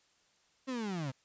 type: linear sweep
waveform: 35% pulse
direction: down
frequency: 270.2 to 124.4 Hz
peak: -33 dBFS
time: 0.67-1.12 s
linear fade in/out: 20 ms
effects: white hiss -70 dBFS RMS until 1.24 s + resampled to 16000 Hz